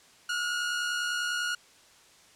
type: tone pair together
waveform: sawtooth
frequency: 1371 / 1441 Hz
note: F6 / F#6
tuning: -32 / -46 cents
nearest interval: minor second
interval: 86 cents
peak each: -35 / -25 dBFS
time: 0.29-1.55 s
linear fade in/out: 5 ms
effects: white hiss -57 dBFS RMS until 2.35 s + low-pass 8000 Hz 12 dB/octave